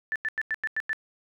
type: tone bursts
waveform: sine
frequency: 1760 Hz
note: A6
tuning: in tune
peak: -25 dBFS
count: 7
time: 0.12-0.931 s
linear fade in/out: 0 ms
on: 37 ms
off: 92 ms
effects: none

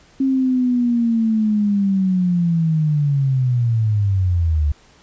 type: linear sweep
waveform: sine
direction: down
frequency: 270 to 71.4 Hz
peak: -14 dBFS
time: 0.2-4.72 s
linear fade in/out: 5 ms
effects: pink hiss -51 dBFS RMS until 5.02 s + resampled to 16000 Hz

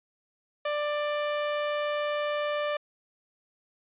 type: tone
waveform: sawtooth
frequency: 591 Hz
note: D5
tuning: 11 cents sharp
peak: -23 dBFS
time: 0.65-2.77 s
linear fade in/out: 5 ms
effects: resampled to 8000 Hz

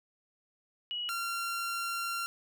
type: tone pair in turn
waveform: sine / sawtooth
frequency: 2917 / 1376.6 Hz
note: F#7 / F6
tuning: -25 / -25 cents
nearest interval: octave + minor second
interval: 1300 cents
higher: first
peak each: -33 / -29 dBFS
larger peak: second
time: 0.91-1.09 / 1.09-2.26 s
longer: second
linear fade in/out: 0 ms
effects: none

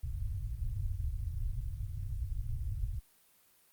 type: low-pass noise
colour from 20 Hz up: pink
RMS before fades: -36 dBFS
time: 0.03-3 s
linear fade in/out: 10 ms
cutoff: 120 Hz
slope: 48 dB/octave
effects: white hiss -66 dBFS RMS until 3.72 s + Opus 32 kbps

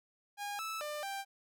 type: tone with pitch steps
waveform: sawtooth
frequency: 816 / 1311 / 597 / 788 Hz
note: G#5 / E6 / D5 / G5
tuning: -31 / -10 / +28 / +9 cents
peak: -34 dBFS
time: 0.37-1.25 s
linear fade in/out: 50 ms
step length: 220 ms
effects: none

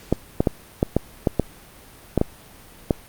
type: clicks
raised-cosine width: 2 ms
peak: -3 dBFS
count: 10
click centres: 0.126 / 0.405 / 0.472 / 0.829 / 0.966 / 1.272 / 1.397 / 2.177 / 2.214 / 2.908 s
effects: pink hiss -46 dBFS RMS until 3.08 s + Opus 48 kbps

